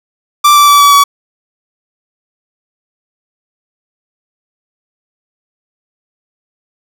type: tone with pitch steps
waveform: 45% pulse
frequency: 1174.7 / 1164.6 / 1154.5 / 1144.6 / 1134.7 Hz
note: D6 / D6 / D6 / D6 / C#6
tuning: 0 / -15 / -30 / -45 / +40 cents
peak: -3 dBFS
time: 0.44-1.04 s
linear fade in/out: 10 ms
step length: 120 ms
effects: none